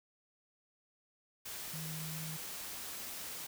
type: tone in noise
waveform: sine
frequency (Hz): 158.1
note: D#3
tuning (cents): +28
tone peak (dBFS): -42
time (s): 1.73-2.37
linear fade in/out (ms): 10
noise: white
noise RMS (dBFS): -44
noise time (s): 1.45-3.47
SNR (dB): -1
effects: none